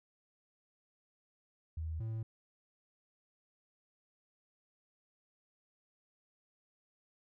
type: tone pair in turn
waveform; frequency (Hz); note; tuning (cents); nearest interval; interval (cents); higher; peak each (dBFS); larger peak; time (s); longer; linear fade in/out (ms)
sine / triangle; 80 / 111.66; D#2 / A2; +49 / +26; tritone; 577; second; -36 / -34; second; 1.77-2 / 2-2.23; neither; 5
effects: none